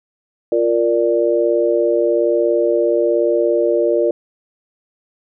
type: chord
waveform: sine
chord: Bb major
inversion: second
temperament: equal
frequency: 349.2 / 466.2 / 587.3 Hz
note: F4 / Bb4 / D5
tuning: 0 / 0 / 0 cents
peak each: -17 dBFS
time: 0.52-4.11 s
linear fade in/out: 2 ms
effects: none

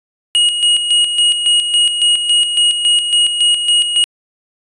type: tone with tremolo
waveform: square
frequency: 2885 Hz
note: F#7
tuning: 44 cents flat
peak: -9 dBFS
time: 0.35-4.04 s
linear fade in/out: 0 ms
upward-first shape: square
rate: 3.6 Hz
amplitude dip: 55%
effects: resampled to 22050 Hz

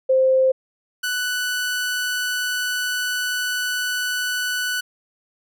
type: tone pair in turn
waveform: sine / sawtooth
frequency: 523.3 / 1487.4 Hz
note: C5 / F#6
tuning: 0 / +9 cents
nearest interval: octave + tritone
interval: 1809 cents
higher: second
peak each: -13 / -18 dBFS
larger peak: first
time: 0.09-0.52 / 1.03-4.81 s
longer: second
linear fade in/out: 10 ms
effects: none

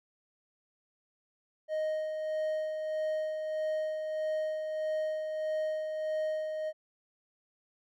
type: tone with tremolo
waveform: triangle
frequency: 622.3 Hz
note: D#5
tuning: in tune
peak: -27 dBFS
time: 1.68-6.73 s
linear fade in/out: 50 ms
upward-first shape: sine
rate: 1.6 Hz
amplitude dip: 40%
effects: none

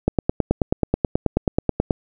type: click train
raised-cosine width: 2 ms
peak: -3 dBFS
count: 18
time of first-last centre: 0.08-1.908 s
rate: 9.3 Hz
effects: none

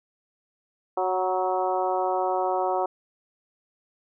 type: harmonic tone with a mistuned harmonic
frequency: 185 Hz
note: F#3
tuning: in tune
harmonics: 2 / 3 / 4 / 5 / 6 / 7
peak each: -29 / -29 / -26 / -30 / -35 / -36 dBFS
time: 0.97-2.86 s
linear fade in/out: 5 ms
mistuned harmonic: 5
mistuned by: +24 cents
effects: none

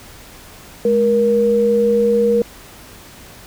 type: tone pair together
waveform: sine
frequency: 210.7 / 473 Hz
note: G#3 / A#4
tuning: +25 / +25 cents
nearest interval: octave + major second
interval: 1400 cents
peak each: -19 / -12 dBFS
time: 0.85-2.42 s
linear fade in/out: 2 ms
effects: pink hiss -40 dBFS RMS until 3.46 s

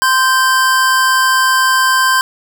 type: tone pair together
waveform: square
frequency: 1036.7 / 1568 Hz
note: C6 / G6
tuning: -16 / 0 cents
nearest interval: perfect fifth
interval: 716 cents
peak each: -13 dBFS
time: 0.02-2.21 s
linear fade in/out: 0 ms
effects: none

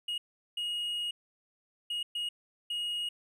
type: tone bursts at uneven times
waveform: triangle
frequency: 2879 Hz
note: F#7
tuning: 48 cents flat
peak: -30 dBFS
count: 5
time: 0.08-0.18 / 0.57-1.11 / 1.9-2.03 / 2.15-2.29 / 2.7-3.09 s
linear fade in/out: 5 ms
effects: none

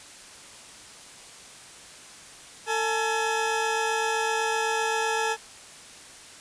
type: tone pair together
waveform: 20% pulse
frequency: 448.4 / 849 Hz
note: A4 / G#5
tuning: +33 / +38 cents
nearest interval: major seventh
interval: 1105 cents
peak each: -22 dBFS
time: 2.66-5.37 s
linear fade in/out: 50 ms
effects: white hiss -46 dBFS RMS until 6.4 s + resampled to 22050 Hz

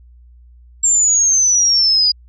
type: exponential sweep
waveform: sine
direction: down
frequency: 7459 to 4866 Hz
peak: -10 dBFS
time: 0.83-2.12 s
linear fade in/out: 10 ms
effects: added 60 Hz sine -41 dBFS peak until 2.28 s

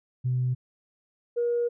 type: tone pair in turn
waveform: sine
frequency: 126.2 / 476.5 Hz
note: B2 / A#4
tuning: +38 / +38 cents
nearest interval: octave + major seventh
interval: 2300 cents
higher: second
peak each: -22 dBFS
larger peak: neither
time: 0.24-0.55 / 1.36-1.69 s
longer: second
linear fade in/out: 20 ms
effects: tanh soft clip ceiling -18 dBFS

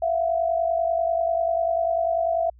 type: tone pair together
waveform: sine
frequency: 666 / 716.2 Hz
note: E5 / F5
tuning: +18 / +43 cents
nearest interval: minor second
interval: 125 cents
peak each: -21 / -26 dBFS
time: 0.02-2.5 s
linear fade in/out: 5 ms
effects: added 60 Hz sine -48 dBFS peak until 2.59 s

